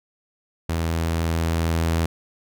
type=tone with level ramp; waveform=sawtooth; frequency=82.41 Hz; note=E2; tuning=in tune; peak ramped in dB=-18 to -15 dBFS; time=0.69-2.06 s; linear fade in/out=5 ms; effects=none